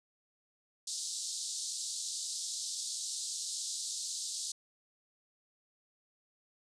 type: band-pass noise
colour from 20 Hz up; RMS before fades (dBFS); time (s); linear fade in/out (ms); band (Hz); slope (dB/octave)
white; -39; 0.87-4.52; 5; 3800 to 8700; 48
effects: none